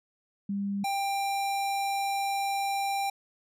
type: tone pair in turn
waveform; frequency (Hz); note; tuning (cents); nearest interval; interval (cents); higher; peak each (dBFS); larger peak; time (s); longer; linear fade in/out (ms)
sine / square; 199.8 / 791.8; G3 / G5; +33 / +17; 2 octaves; 2384; second; -28; neither; 0.49-0.84 / 0.84-3.1; second; 5
effects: resampled to 32000 Hz